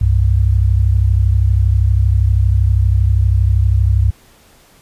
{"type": "tone pair together", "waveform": "sine", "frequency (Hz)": [65.4, 97.99], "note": ["C2", "G2"], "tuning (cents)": [0, 0], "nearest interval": "perfect fifth", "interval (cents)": 700, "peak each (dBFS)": -12, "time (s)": [0.01, 4.11], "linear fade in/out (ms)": 5, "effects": ["pink hiss -48 dBFS RMS until 4.81 s", "resampled to 32000 Hz"]}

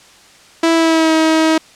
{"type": "tone with pitch glide", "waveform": "sawtooth", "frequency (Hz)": [329.6, 318.6], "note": ["E4", "D#4"], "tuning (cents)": [0, 41], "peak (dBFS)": -6, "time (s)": [0.63, 1.58], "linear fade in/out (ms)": 5, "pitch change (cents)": -59, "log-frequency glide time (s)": [0.74, 1.13], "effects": ["white hiss -44 dBFS RMS until 1.75 s", "low-pass 7000 Hz 12 dB/octave"]}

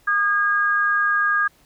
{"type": "tone pair together", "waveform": "sine", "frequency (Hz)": [1222, 1631.2], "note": ["D#6", "G#6"], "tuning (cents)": [-32, -32], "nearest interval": "perfect fourth", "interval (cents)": 500, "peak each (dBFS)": [-21, -18], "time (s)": [0.07, 1.48], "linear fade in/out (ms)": 10, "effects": ["pink hiss -57 dBFS RMS until 1.65 s"]}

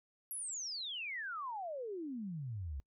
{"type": "exponential sweep", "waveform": "sine", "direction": "down", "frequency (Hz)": [11610, 64.1], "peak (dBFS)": -39, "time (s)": [0.31, 2.8], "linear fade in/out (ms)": 0, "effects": ["noise-tail reverb RT60 0.1 s tail -24 dB re dry"]}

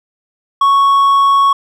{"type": "tone with hard clipping", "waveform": "sine", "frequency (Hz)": 1108.7, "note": "C#6", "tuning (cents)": 0, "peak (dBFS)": -8, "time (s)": [0.61, 1.53], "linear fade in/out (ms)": 5, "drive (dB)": 3, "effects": []}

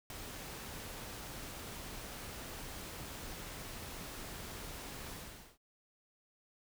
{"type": "noise with ADSR envelope", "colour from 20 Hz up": "pink", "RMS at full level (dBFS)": -41, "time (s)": [0.1, 5.58], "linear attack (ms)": 3, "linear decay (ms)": 7, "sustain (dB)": -5, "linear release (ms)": 440, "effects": []}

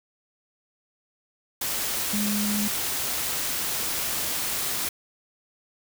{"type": "tone in noise", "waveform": "sine", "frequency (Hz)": 207.7, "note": "G#3", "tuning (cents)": 0, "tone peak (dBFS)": -25, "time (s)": [2.13, 2.68], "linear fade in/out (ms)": 5, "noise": "white", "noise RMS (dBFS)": -28, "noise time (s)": [1.61, 4.89], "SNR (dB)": 0, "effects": []}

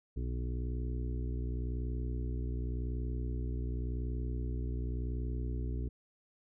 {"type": "harmonic tone", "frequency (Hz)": 60.9, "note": "B1", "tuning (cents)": -24, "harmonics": [1, 2, 4, 5, 6, 7], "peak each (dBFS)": [-34, -40, -46, -48, -50, -51], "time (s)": [0.16, 5.89], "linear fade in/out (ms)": 10, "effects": []}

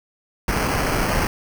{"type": "noise with sample-and-hold", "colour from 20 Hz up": "pink", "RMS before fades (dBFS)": -21, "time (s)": [0.48, 1.27], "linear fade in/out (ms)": 2, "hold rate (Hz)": 3675, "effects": []}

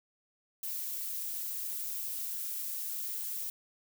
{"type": "noise with amplitude modulation", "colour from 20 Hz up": "violet", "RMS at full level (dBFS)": -35, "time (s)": [0.63, 3.5], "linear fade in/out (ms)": 2, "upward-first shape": "sine", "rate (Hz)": 283, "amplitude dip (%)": 50, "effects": []}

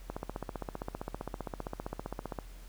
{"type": "click train", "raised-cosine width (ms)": 1, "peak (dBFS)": -22, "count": 36, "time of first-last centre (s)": [0.1, 2.388], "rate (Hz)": 15.3, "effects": ["added 42 Hz sine -46 dBFS peak until 2.68 s", "pink hiss -58 dBFS RMS until 2.68 s"]}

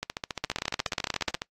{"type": "two click trains", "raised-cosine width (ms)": 0.2, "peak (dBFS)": [-10, -13], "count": [16, 21], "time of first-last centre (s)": [[0.44, 1.344], [0.03, 1.419]], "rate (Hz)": [16.6, 14.4], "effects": ["noise-tail reverb RT60 0.1 s tail -24 dB re dry", "AAC 48 kbps"]}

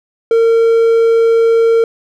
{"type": "tone", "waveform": "triangle", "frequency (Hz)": 457.3, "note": "A#4", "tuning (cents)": -33, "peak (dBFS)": -5, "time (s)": [0.31, 1.84], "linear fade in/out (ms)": 2, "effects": []}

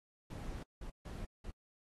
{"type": "noise bursts at uneven times", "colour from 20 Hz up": "brown", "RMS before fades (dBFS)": -44, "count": 4, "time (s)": [[0.3, 0.63], [0.81, 0.9], [1.05, 1.25], [1.44, 1.51]], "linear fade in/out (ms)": 5, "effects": ["AAC 32 kbps"]}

